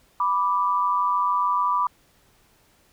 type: tone pair together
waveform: sine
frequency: 987.2 / 1174 Hz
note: B5 / D6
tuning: -1 / -1 cents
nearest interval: minor third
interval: 300 cents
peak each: -22 dBFS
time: 0.2-1.87 s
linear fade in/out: 2 ms
effects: pink hiss -60 dBFS RMS until 2.92 s